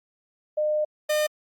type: tone pair in turn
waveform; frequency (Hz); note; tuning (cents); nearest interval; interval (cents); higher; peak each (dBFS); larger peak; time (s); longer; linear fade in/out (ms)
sine / 45% pulse; 607 / 607; D#5 / D#5; -43 / -43; unison; 0; neither; -21; neither; 0.57-0.85 / 1.09-1.27; first; 10
effects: Opus 48 kbps